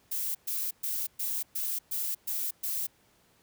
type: noise bursts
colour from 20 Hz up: violet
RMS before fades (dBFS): -32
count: 8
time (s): 0.11-2.87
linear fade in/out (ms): 10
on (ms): 240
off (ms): 120
effects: pink hiss -65 dBFS RMS until 3.42 s + high-pass 60 Hz 12 dB/octave